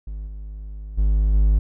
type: tone with level steps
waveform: triangle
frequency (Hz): 51.5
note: G#1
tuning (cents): -14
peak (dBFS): -26 / -29 / -13 / -11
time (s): 0.07-1.59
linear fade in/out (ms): 5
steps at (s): 0.26 / 0.97 / 1.33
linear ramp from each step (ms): 20
effects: none